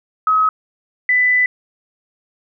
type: tone pair in turn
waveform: sine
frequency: 1275 / 1994.3 Hz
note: D#6 / B6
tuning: +42 / +16 cents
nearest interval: minor sixth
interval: 774 cents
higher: second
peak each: -11 dBFS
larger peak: neither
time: 0.27-0.49 / 1.09-1.46 s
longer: second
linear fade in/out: 2 ms
effects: none